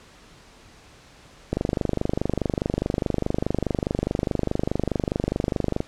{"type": "click train", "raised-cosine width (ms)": 2, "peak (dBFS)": -9, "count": 107, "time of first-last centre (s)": [1.53, 5.804], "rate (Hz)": 24.8, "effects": ["pink hiss -50 dBFS RMS until 5.87 s", "low-pass 7000 Hz 12 dB/octave"]}